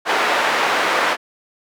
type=band-pass noise; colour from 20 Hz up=white; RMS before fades=-18 dBFS; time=0.05-1.17 s; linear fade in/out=50 ms; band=460 to 1700 Hz; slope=12 dB/octave; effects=none

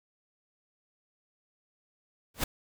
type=noise with exponential growth; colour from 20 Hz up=pink; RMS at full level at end=-23 dBFS; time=2.34-2.44 s; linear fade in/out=5 ms; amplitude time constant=20 ms; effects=none

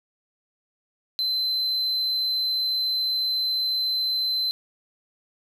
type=tone; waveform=triangle; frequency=4067 Hz; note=C8; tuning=50 cents flat; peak=-21 dBFS; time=1.19-4.51 s; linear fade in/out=0 ms; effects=none

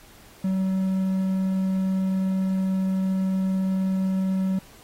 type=tone; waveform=triangle; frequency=189.6 Hz; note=F#3; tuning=43 cents sharp; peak=-19 dBFS; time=0.44-4.59 s; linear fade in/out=5 ms; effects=pink hiss -51 dBFS RMS until 4.83 s + AAC 48 kbps

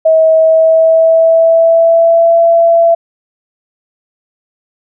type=tone with pitch glide; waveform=sine; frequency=641 to 671.7 Hz; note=E5 to E5; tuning=-49 to +32 cents; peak=-4 dBFS; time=0.05-2.95 s; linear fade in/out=10 ms; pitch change=+81 cents; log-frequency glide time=0.35-2.39 s; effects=none

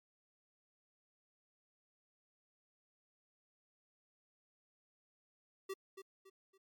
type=tone with echo; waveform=square; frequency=386 Hz; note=G4; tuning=27 cents flat; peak=-40 dBFS; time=5.69-5.74 s; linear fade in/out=10 ms; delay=280 ms; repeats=3; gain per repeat=-9 dB; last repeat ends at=6.58 s; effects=MP3 96 kbps

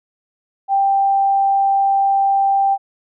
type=tone; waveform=sine; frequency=787 Hz; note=G5; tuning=7 cents sharp; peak=-12 dBFS; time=0.68-2.78 s; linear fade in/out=50 ms; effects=none

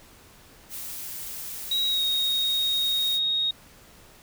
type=noise; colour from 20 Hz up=blue; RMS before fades=-36 dBFS; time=0.69-3.2 s; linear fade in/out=50 ms
type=tone with pitch glide; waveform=sine; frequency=3830 to 3745 Hz; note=A#7 to A#7; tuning=+46 to +7 cents; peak=-22 dBFS; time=1.71-3.51 s; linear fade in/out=5 ms; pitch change=-39 cents; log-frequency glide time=1.87-2.04 s
effects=pink hiss -52 dBFS RMS until 4.22 s

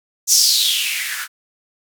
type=noise with band-pass filter sweep; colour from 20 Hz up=violet; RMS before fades=-17 dBFS; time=0.27-1.28 s; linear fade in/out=50 ms; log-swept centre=6400 to 1400 Hz; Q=5.5; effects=none

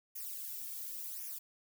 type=noise with flanger; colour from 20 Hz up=violet; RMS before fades=-43 dBFS; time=0.15-1.39 s; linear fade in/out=10 ms; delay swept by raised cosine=0.24 to 2.04 ms; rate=0.92 Hz; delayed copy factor=-0.85; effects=none

